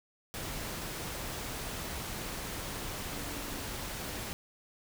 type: tone in noise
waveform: sine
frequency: 287.4 Hz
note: D4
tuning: 37 cents flat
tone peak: -47 dBFS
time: 3.09-3.63 s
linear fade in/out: 0 ms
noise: pink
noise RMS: -39 dBFS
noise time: 0.34-4.33 s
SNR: -11 dB
effects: none